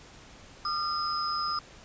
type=tone cluster; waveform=sine; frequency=1213 / 1368 / 5060 Hz; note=D#6 / F6 / D#8; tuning=-44 / -36 / +28 cents; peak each=-30 / -36 / -33 dBFS; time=0.65-1.59 s; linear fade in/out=2 ms; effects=pink hiss -51 dBFS RMS until 1.84 s + resampled to 16000 Hz